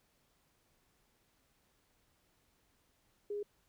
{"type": "tone", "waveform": "sine", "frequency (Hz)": 411.5, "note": "G#4", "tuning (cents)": -16, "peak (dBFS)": -36, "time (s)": [3.3, 3.43], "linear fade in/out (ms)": 5, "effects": ["pink hiss -74 dBFS RMS until 3.68 s"]}